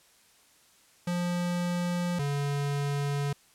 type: tone pair in turn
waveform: square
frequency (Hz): 175.8 / 142.59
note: F3 / C#3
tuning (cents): +12 / +49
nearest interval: major third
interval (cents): 363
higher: first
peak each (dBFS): -28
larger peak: neither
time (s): 1.07-2.19 / 2.19-3.33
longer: second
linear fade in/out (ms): 5
effects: white hiss -61 dBFS RMS until 3.54 s + low-pass 11000 Hz 12 dB/octave